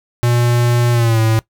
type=tone with pitch glide; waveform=square; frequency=120.2 to 111.5 Hz; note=B2 to A2; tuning=-46 to +23 cents; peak=-12 dBFS; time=0.23-1.39 s; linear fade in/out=0 ms; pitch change=-131 cents; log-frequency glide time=0.92-1.2 s; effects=noise-tail reverb RT60 0.1 s tail -19 dB re dry